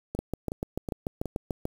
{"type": "two click trains", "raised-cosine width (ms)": 2, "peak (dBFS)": [-19, -16], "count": [4, 11], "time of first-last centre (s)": [[0.15, 1.257], [0.19, 1.654]], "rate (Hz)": [2.71, 6.83], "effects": ["7-bit"]}